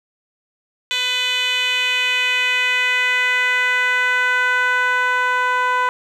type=tone with band-pass filter sweep; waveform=10% pulse; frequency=500 Hz; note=B4; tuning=21 cents sharp; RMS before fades=-18 dBFS; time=0.91-5.89 s; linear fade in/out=0 ms; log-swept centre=3500 to 1100 Hz; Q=2.4; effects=none